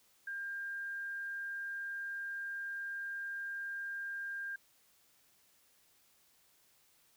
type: tone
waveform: sine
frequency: 1600 Hz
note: G6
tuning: 35 cents sharp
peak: -38 dBFS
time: 0.27-4.56 s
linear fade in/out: 5 ms
effects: white hiss -69 dBFS RMS until 7.16 s